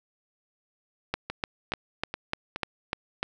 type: two click trains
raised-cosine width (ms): 0.3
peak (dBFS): -11 / -16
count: 8 / 4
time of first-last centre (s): 1.14-3.23 / 1.3-2.561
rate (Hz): 3.35 / 2.38
effects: none